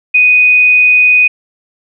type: tone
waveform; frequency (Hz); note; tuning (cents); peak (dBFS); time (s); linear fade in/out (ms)
sine; 2489; D#7; 0; -4; 0.14-1.28; 10
effects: none